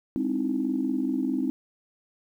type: tone cluster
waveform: sine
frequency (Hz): 204.2 / 261.2 / 306.1 / 326.4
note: G#3 / C4 / D#4 / E4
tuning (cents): -29 / -3 / -28 / -17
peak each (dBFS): -33 / -26 / -30 / -32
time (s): 0.16-1.5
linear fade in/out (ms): 0
effects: tanh soft clip ceiling -14 dBFS + 10-bit